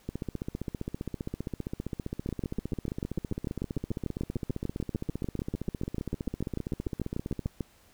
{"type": "two click trains", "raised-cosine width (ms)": 3, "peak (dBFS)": [-18, -20], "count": [37, 113], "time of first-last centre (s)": [[2.29, 7.608], [0.09, 7.458]], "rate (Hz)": [6.77, 15.2], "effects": ["pink hiss -61 dBFS RMS until 7.93 s"]}